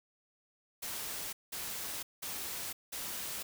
white noise bursts, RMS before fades -40 dBFS, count 4, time 0.82-3.43 s, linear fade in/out 10 ms, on 510 ms, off 190 ms, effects none

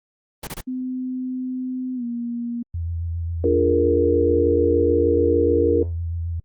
pink noise bursts, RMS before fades -30 dBFS, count 3, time 0.43-0.609 s, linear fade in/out 5 ms, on 43 ms, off 25 ms
sine tone with pitch glide, 255.6 to 237.1 Hz, C4 to A#3, -40 to +30 cents, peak -24 dBFS, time 0.67-2.63 s, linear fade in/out 10 ms, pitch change -130 cents, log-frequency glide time 1.95-2.04 s
sine tone with vibrato, 84.1 Hz, E2, 35 cents sharp, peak -23 dBFS, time 2.74-6.4 s, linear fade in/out 5 ms, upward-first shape sine, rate 7.4 Hz, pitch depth 27 cents each way
sine chord, Bb dominant seventh, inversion first, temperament just, 291.4 / 349.6 / 419.5 / 466.2 Hz, D4 / F4 / Ab4 / Bb4, -13 / +2 / +17 / 0 cents, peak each -23 / -22 / -24 / -18 dBFS, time 3.44-5.83 s, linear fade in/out 2 ms
effects Opus 24 kbps

